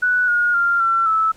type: tone with pitch steps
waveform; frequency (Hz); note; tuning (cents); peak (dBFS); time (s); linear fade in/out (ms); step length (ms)
sine; 1480 / 1435.4 / 1392.1 / 1350.1 / 1309.4; F#6 / F6 / F6 / E6 / E6; 0 / +47 / -6 / +41 / -12; -14; 0.02-1.32; 10; 260
effects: pink hiss -50 dBFS RMS until 1.36 s + low-pass 11000 Hz 12 dB/octave